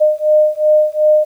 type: beating tone pair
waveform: sine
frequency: 609 / 611.7 Hz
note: D#5 / D#5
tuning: -37 / -30 cents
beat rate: 2.7 Hz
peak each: -12 dBFS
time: 0-1.25 s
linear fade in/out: 20 ms
effects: 8-bit